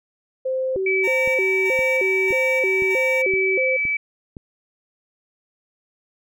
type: tone with vibrato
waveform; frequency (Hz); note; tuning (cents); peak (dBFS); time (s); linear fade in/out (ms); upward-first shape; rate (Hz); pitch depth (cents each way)
sine; 445.8; A4; +23; -20; 0.45-3.77; 10; square; 1.6; 270
type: click train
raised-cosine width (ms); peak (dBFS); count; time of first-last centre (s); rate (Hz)
3; -23; 8; 0.76-4.368; 1.94
type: tone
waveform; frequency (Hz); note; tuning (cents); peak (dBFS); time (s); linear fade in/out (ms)
sine; 2300; D7; -37; -19; 0.86-3.97; 5
type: tone with tremolo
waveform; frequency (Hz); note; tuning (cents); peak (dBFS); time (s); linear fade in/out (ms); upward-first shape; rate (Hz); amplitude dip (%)
20% pulse; 920; A#5; -23; -26; 1.03-3.23; 20; square; 1.6; 45
effects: none